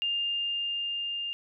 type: tone with level ramp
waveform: sine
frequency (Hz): 2807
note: F7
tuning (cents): +8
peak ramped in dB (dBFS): -26 to -31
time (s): 0.02-1.33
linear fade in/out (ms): 0
effects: none